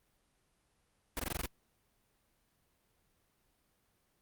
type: noise bursts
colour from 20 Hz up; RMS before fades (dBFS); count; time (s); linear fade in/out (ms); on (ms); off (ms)
pink; -36; 7; 1.17-1.458; 0; 24; 20
effects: pink hiss -75 dBFS RMS until 4.21 s + Opus 32 kbps